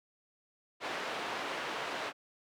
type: band-pass noise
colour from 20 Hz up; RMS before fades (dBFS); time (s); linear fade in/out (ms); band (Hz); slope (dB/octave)
pink; -38; 0.8-2.13; 50; 460 to 3000; 12
effects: none